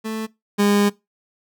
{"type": "tone pair in turn", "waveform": "30% pulse", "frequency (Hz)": [220, 204], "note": ["A3", "G#3"], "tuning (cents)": [0, -31], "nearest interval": "minor second", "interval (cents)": 131, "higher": "first", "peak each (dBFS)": [-22, -12], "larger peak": "second", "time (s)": [[0.04, 0.27], [0.58, 0.9]], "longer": "second", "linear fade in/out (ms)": 20, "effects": ["noise-tail reverb RT60 0.2 s tail -21 dB re dry"]}